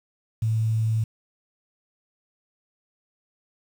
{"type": "tone with quantisation", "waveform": "sine", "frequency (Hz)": 111.1, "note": "A2", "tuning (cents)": 17, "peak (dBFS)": -20, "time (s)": [0.42, 1.04], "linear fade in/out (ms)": 5, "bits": 8, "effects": []}